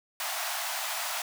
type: high-pass noise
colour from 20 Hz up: pink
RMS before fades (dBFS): -33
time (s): 0.2-1.22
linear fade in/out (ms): 2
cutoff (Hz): 630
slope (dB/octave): 96
effects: none